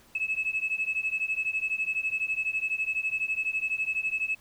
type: beating tone pair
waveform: sine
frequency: 2585 / 2597 Hz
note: E7 / E7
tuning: -34 / -26 cents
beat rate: 12 Hz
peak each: -29 dBFS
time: 0.15-4.35 s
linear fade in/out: 5 ms
effects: tanh soft clip ceiling -20 dBFS + pink hiss -58 dBFS RMS until 4.4 s